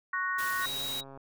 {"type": "chord", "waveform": "sine", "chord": "F# major", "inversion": "second", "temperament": "equal", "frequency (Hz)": [1108.7, 1480, 1864.7], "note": ["C#6", "F#6", "A#6"], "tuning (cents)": [0, 0, 0], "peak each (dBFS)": -33, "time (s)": [0.13, 0.66], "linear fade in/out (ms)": 5}
{"type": "noise", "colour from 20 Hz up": "white", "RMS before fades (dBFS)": -40, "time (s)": [0.38, 1.01], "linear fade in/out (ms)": 10}
{"type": "tone", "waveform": "sine", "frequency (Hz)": 3827, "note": "A#7", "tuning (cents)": 45, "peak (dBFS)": -33, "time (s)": [0.61, 1.04], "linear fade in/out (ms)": 50}
{"type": "click train", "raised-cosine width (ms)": 1, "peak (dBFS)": -34, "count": 71, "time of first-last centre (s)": [0.66, 1.175], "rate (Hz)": 136}
{"effects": []}